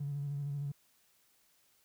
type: tone with vibrato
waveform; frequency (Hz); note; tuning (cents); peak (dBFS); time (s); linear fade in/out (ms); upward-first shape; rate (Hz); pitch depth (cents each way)
triangle; 142.5; C#3; +48; -31; 0-0.72; 10; square; 13; 28
effects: tanh soft clip ceiling -32 dBFS + white hiss -70 dBFS RMS until 1.84 s